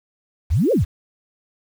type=exponential two-way sweep; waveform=sine; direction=up then down; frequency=60.6 to 573 to 60.6 Hz; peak=-14 dBFS; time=0.5-0.85 s; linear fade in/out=20 ms; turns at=0.72 s; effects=7-bit